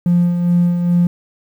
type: tone with tremolo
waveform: triangle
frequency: 174.61 Hz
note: F3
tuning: in tune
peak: -6 dBFS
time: 0.06-1.07 s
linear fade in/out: 2 ms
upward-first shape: sine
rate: 2.4 Hz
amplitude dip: 55%
effects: tanh soft clip ceiling -6 dBFS + 8-bit